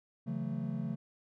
triangle chord, F# minor seventh, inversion second, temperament just, 138.75 / 166.5 / 185 / 222 Hz, C#3 / E3 / F#3 / A3, +2 / +18 / 0 / +16 cents, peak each -37 / -38 / -39 / -36 dBFS, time 0.26-0.96 s, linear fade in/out 20 ms, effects none

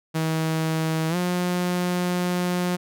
sawtooth tone with pitch glide, 160 to 178.56 Hz, D#3 to F3, +49 to +39 cents, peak -18 dBFS, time 0.14-2.77 s, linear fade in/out 20 ms, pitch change +190 cents, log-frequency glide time 1.09-1.16 s, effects none

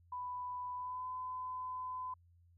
sine tone with pitch glide, 993 to 1013.3 Hz, B5 to B5, +9 to +44 cents, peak -39 dBFS, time 0.12-2.14 s, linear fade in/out 5 ms, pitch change +35 cents, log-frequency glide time 0.75-1.07 s, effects added 86 Hz sine -63 dBFS peak until 2.57 s

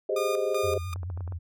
sine chord, Ab major seventh, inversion third, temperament equal, 392 / 415.3 / 523.3 / 622.3 Hz, G4 / Ab4 / C5 / Eb5, 0 / 0 / 0 / 0 cents, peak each -30 dBFS, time 0.09-0.78 s, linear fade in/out 5 ms
sawtooth tone with tremolo, 1216 Hz, D#6, 40 cents flat, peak -28 dBFS, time 0.16-0.94 s, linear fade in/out 5 ms, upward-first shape square, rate 2.6 Hz, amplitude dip 70%
sine tone with vibrato, 88.9 Hz, F2, 31 cents sharp, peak -31 dBFS, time 0.63-1.39 s, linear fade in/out 20 ms, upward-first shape sine, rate 9.2 Hz, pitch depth 110 cents each way
clicks, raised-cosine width 1 ms, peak -30 dBFS, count 7, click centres 0.96 / 1.032 / 1.101 / 1.175 / 1.207 / 1.277 / 1.323 s
effects none

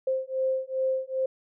sine beating tone pair, 523.3 / 525.8 Hz, C5 / C5, 0 / +8 cents, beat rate 2.5 Hz, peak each -28 dBFS, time 0.07-1.26 s, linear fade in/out 5 ms, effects none

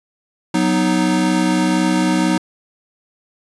square chord, B major, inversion second, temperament equal, 185 / 246.9 / 311.1 Hz, F#3 / B3 / D#4, 0 / 0 / 0 cents, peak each -19 / -21 / -18 dBFS, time 0.54-2.38 s, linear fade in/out 5 ms, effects resampled to 24000 Hz

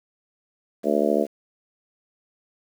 harmonic tone, 73.42 Hz, D2, in tune, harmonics 3 / 4 / 5 / 6 / 7 / 8 / 9, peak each -26 / -26 / -26 / -26 / -26 / -26 / -26 dBFS, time 0.83-1.27 s, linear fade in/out 50 ms, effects 8-bit

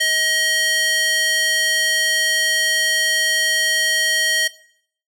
square tone with high-pass filter, 631 Hz, D#5, 24 cents sharp, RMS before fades -18 dBFS, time 0-4.48 s, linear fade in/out 10 ms, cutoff 2300 Hz, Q 1.6, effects noise-tail reverb RT60 0.6 s tail -17 dB re dry + low-pass 12000 Hz 12 dB/octave

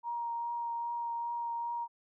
sine tone with vibrato, 940 Hz, A#5, 14 cents sharp, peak -33 dBFS, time 0.03-1.88 s, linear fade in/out 50 ms, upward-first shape triangle, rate 2.5 Hz, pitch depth 13 cents each way, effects none

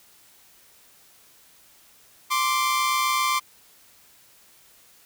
sawtooth tone pair together, 1046.5 / 1173.8 Hz, C6 / D6, 0 / -1 cents, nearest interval major second, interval 199 cents, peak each -20 dBFS, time 2.3-3.4 s, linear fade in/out 20 ms, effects white hiss -55 dBFS RMS until 5.05 s

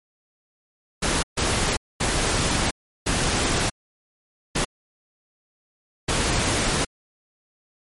pink noise bursts at uneven times, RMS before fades -22 dBFS, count 6, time 1.02-1.23 / 1.37-1.77 / 2-2.71 / 3.06-3.7 / 4.55-4.65 / 6.08-6.85 s, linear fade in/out 10 ms, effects MP3 48 kbps

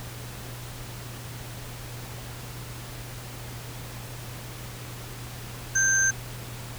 sine tone pair together, 1568 / 6272 Hz, G6 / G8, 0 / 0 cents, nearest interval 2 octaves, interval 2400 cents, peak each -22 / -22 dBFS, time 5.75-6.11 s, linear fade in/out 10 ms, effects added 120 Hz sine -39 dBFS peak until 6.78 s + pink hiss -41 dBFS RMS until 6.78 s

